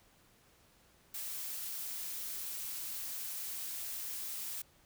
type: noise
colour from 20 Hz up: blue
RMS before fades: -41 dBFS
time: 1.14-4.62 s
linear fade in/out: 5 ms
effects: pink hiss -66 dBFS RMS until 4.85 s